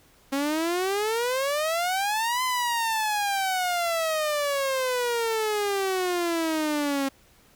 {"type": "exponential two-way sweep", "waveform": "sawtooth", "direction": "up then down", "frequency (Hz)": [270, 1027, 270], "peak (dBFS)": -20, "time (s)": [0.32, 7.09], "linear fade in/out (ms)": 10, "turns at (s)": 2.43, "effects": ["pink hiss -58 dBFS RMS until 7.55 s"]}